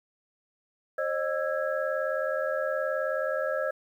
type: tone cluster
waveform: sine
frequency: 533 / 612 / 1328 / 1651 Hz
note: C5 / D#5 / E6 / G#6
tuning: +32 / -29 / +12 / -11 cents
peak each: -30 / -30 / -36 / -35 dBFS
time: 0.98-3.71 s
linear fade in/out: 5 ms
effects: 10-bit